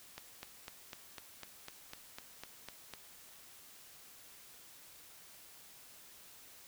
click train, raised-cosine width 0.2 ms, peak -27 dBFS, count 12, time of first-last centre 0.18-2.937 s, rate 3.99 Hz, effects white hiss -57 dBFS RMS until 6.67 s

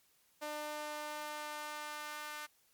sawtooth tone with high-pass filter sweep, 299.8 Hz, D4, 36 cents sharp, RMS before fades -43 dBFS, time 0.41-2.47 s, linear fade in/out 20 ms, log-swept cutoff 600 to 1300 Hz, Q 1.4, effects white hiss -71 dBFS RMS until 2.73 s + MP3 96 kbps

